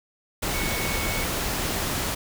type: tone in noise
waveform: sine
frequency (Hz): 2217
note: C#7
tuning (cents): 0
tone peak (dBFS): -32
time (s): 0.53-1.24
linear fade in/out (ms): 10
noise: pink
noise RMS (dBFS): -27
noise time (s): 0.42-2.15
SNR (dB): -8
effects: none